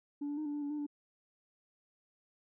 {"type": "tone with pitch steps", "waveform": "sine", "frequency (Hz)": [288.5, 290.7, 306.4, 291.2, 293.7, 286.8, 298.3, 291.3], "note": ["D4", "D4", "D#4", "D4", "D4", "D4", "D4", "D4"], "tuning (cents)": [-31, -18, -27, -15, 0, -41, 27, -14], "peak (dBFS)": -33, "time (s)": [0.21, 0.866], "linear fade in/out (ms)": 10, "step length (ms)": 82, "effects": ["tanh soft clip ceiling -33 dBFS"]}